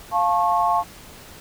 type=chord; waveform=sine; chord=F augmented; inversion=none; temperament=just; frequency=698.5 / 873.1 / 1091.3 Hz; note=F5 / A5 / C#6; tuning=0 / -14 / -27 cents; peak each=-21 dBFS; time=0.11-0.84 s; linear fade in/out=50 ms; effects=pink hiss -43 dBFS RMS until 1.4 s